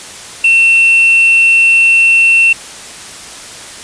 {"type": "tone", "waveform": "triangle", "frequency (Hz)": 2700, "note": "E7", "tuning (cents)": 41, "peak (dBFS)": -3, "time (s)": [0.44, 2.53], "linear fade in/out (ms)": 5, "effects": ["white hiss -29 dBFS RMS until 3.83 s", "resampled to 22050 Hz"]}